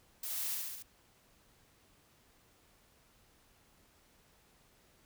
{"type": "noise with echo", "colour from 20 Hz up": "blue", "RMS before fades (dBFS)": -40, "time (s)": [0.23, 0.55], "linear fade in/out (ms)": 5, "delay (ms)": 69, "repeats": 4, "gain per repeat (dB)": -2, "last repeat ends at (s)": 0.826, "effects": ["pink hiss -67 dBFS RMS until 5.05 s"]}